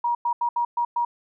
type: tone bursts at uneven times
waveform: sine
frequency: 952 Hz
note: A#5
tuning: 36 cents sharp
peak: -20 dBFS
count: 6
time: 0.04-0.15 / 0.25-0.33 / 0.41-0.49 / 0.56-0.65 / 0.77-0.85 / 0.96-1.05 s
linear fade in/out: 5 ms
effects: none